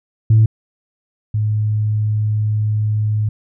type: tone pair in turn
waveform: sine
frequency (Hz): 110 / 106.81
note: A2 / G#2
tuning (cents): 0 / +49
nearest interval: minor second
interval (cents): 51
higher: first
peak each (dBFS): -6 / -14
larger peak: first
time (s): 0.3-0.46 / 1.34-3.29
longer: second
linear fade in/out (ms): 5
effects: tanh soft clip ceiling -4 dBFS